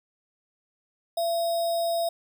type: tone with sample-and-hold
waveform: sine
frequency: 675 Hz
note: E5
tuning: 41 cents sharp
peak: -23 dBFS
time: 1.17-2.09 s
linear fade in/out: 5 ms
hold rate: 4410 Hz
effects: none